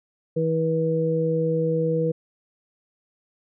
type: harmonic tone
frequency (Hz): 161.7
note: E3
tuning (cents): -33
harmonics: 1 / 2 / 3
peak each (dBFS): -24 / -30 / -22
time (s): 0.36-2.12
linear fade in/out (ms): 10
effects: none